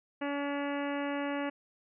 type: harmonic tone with a mistuned harmonic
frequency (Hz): 284.5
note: C#4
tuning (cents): +45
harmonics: 1 / 2 / 3 / 4 / 5 / 6 / 7 / 8 / 9 / 10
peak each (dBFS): -34 / -37 / -41 / -44 / -46 / -44 / -46 / -49 / -51 / -50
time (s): 0.21-1.5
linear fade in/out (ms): 10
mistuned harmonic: 9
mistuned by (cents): +21
effects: none